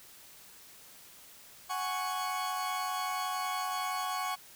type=chord; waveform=40% pulse; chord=F# suspended second; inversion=none; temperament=equal; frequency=740 / 830.6 / 1108.7 Hz; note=F#5 / G#5 / C#6; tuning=0 / 0 / 0 cents; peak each=-36 / -39 / -34 dBFS; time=1.69-4.36 s; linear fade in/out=20 ms; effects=white hiss -54 dBFS RMS until 4.55 s